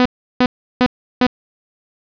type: tone bursts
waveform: sawtooth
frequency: 250.1 Hz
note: B3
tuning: 22 cents sharp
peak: -6 dBFS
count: 4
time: 0-1.266 s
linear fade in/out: 0 ms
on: 54 ms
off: 350 ms
effects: resampled to 11025 Hz + 8-bit